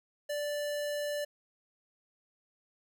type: tone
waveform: square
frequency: 586 Hz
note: D5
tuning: 4 cents flat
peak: -33 dBFS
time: 0.29-1.25 s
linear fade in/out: 10 ms
effects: none